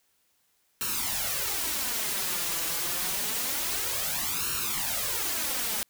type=noise with flanger; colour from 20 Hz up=white; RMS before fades=-30 dBFS; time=0.81-5.83 s; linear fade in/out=0 ms; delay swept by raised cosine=0.72 to 6.02 ms; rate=0.27 Hz; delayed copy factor=+0.75; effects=white hiss -70 dBFS RMS until 5.89 s